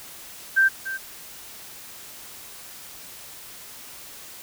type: tone with echo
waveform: sine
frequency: 1568 Hz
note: G6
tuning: in tune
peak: -14 dBFS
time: 0.56-0.69 s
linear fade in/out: 20 ms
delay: 290 ms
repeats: 1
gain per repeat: -13 dB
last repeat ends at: 0.98 s
effects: white hiss -42 dBFS RMS until 4.42 s